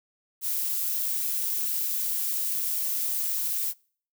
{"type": "noise with amplitude modulation", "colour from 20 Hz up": "violet", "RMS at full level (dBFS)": -27, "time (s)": [0.41, 3.74], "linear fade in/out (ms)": 50, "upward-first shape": "sine", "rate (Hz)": 156, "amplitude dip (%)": 25, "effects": ["noise-tail reverb RT60 0.5 s tail -26 dB re dry"]}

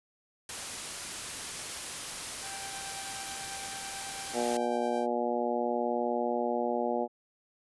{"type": "noise", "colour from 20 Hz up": "white", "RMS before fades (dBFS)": -38, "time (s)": [0.49, 4.57], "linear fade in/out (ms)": 2}
{"type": "tone with tremolo", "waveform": "sawtooth", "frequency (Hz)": 784, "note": "G5", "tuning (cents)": 0, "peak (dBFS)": -37, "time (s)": [2.41, 5.07], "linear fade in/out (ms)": 50, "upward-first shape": "sine", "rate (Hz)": 9.1, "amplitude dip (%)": 35}
{"type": "harmonic tone", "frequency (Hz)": 120.2, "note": "B2", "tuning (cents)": -46, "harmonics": [2, 3, 4, 5, 6, 7], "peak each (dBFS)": [-35, -35, -34, -34, -35, -36], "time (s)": [4.33, 7.08], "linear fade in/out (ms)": 50}
{"effects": ["resampled to 24000 Hz"]}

